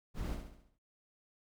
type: noise with echo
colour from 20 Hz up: brown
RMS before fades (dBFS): -37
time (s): 0.14-0.38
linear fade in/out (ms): 50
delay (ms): 68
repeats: 6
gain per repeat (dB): -6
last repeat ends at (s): 0.788
effects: none